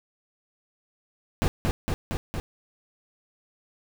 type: noise with echo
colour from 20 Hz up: brown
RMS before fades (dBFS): -22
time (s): 1.42-1.48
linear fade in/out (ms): 0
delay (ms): 230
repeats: 4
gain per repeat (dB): -2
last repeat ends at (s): 2.4
effects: none